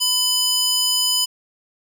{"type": "tone with high-pass filter", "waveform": "square", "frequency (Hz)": 1000, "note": "B5", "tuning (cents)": 21, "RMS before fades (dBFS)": -19, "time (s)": [0, 1.26], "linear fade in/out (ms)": 20, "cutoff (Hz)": 4000, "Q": 1.7, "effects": []}